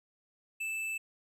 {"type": "tone with tanh clipping", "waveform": "triangle", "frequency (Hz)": 2637, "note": "E7", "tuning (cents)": 0, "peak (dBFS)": -35, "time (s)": [0.6, 0.98], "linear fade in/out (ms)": 10, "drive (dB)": 15, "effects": []}